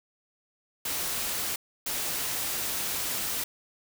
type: noise bursts at uneven times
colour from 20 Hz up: white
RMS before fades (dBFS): -31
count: 2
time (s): 0.85-1.56 / 1.86-3.44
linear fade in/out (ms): 5
effects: none